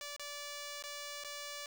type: tone with dropouts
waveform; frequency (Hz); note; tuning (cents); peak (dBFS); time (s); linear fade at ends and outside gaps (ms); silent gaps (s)
5% pulse; 580; D5; -22; -31; 0.01-1.66; 1; 0.164-0.195 / 0.825-0.838 / 1.238-1.246
effects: 10-bit